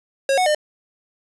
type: tone with pitch steps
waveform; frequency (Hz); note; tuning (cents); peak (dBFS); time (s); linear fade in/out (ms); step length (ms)
square; 545 / 736 / 604; C#5 / F#5 / D5; -29 / -9 / +48; -16; 0.29-0.548; 2; 86
effects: resampled to 24000 Hz + 7-bit